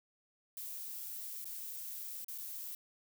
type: noise with dropouts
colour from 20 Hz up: violet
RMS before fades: -44 dBFS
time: 0.57-2.75 s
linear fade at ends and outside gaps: 1 ms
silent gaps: 1.444-1.455 / 2.245-2.283 / 2.379-2.383 s
effects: none